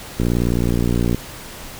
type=click train; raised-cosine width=3 ms; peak=-6 dBFS; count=57; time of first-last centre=0.2-1.146 s; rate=59.2 Hz; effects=pink hiss -35 dBFS RMS until 1.79 s